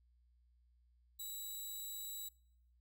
5% pulse tone, 3908 Hz, B7, 19 cents flat, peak -36 dBFS, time 1.19-2.29 s, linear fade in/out 10 ms, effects noise-tail reverb RT60 0.8 s tail -26 dB re dry + added 60 Hz sine -68 dBFS peak until 2.8 s

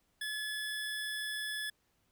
25% pulse tone, 1714 Hz, A6, 46 cents flat, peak -32 dBFS, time 0.21-1.7 s, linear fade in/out 5 ms, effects pink hiss -75 dBFS RMS until 2.11 s

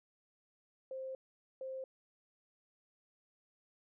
sine tone bursts at uneven times, 526 Hz, C5, 9 cents sharp, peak -40 dBFS, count 2, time 0.91-1.15 / 1.61-1.84 s, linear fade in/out 2 ms, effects none

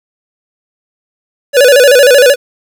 square tone with vibrato, 531 Hz, C5, 25 cents sharp, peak -3 dBFS, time 1.53-2.36 s, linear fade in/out 50 ms, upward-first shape square, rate 13 Hz, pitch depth 120 cents each way, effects 7-bit

